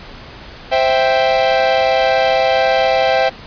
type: chord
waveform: 45% pulse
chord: C major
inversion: none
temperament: equal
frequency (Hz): 523.3 / 659.3 / 784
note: C5 / E5 / G5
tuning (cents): 0 / 0 / 0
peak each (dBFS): -16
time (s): 0.71-3.3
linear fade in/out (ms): 20
effects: pink hiss -35 dBFS RMS until 3.46 s + resampled to 11025 Hz